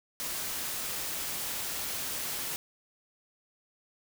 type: noise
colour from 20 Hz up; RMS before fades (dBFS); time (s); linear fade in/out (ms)
white; -35; 0.2-2.56; 0
effects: none